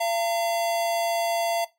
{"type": "tone pair together", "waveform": "square", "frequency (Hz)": [681, 909], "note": ["F5", "A#5"], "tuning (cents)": [-44, -44], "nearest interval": "perfect fourth", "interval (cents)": 500, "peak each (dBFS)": [-25, -30], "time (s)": [0, 1.65], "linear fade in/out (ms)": 10, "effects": ["noise-tail reverb RT60 0.2 s tail -17 dB re dry", "AAC 64 kbps"]}